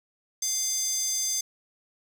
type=tone with high-pass filter; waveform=square; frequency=698.5 Hz; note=F5; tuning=in tune; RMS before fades=-28 dBFS; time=0.42-1.41 s; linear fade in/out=5 ms; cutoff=5900 Hz; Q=6.1; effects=none